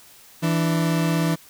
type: tone pair together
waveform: 40% pulse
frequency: 165.1 / 293.7 Hz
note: E3 / D4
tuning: +3 / 0 cents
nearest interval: minor seventh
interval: 997 cents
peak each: -19 / -25 dBFS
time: 0.42-1.36 s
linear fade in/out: 20 ms
effects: white hiss -49 dBFS RMS until 1.49 s